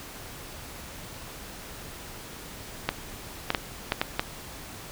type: clicks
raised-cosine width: 0.3 ms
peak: -7 dBFS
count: 6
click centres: 2.89 / 3.504 / 3.548 / 3.921 / 4.015 / 4.195 s
effects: pink hiss -42 dBFS RMS until 4.91 s